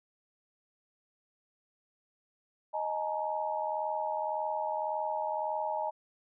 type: chord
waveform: sine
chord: D# suspended fourth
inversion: none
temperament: equal with one note detuned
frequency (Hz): 622.3 / 850.5 / 932.3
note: D#5 / G#5 / A#5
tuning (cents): 0 / +41 / 0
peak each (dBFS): -35 / -34 / -36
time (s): 2.73-5.91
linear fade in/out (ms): 20
effects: none